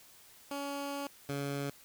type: tone pair in turn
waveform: 15% pulse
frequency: 281.8 / 140.9 Hz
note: C#4 / C#3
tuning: +29 / +29 cents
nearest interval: octave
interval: 1200 cents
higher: first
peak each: -30 / -28 dBFS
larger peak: second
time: 0.51-1.07 / 1.29-1.7 s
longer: first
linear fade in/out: 2 ms
effects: white hiss -58 dBFS RMS until 1.84 s